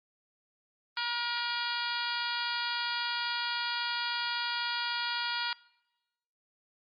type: harmonic tone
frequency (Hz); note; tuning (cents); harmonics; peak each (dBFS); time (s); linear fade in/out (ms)
476.3; A#4; +37; 2 / 3 / 4 / 5 / 6 / 7 / 8 / 9 / 10; -37 / -35 / -42 / -41 / -42 / -39 / -44 / -40 / -41; 0.97-5.53; 2
effects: noise-tail reverb RT60 1.0 s tail -24 dB re dry + Opus 32 kbps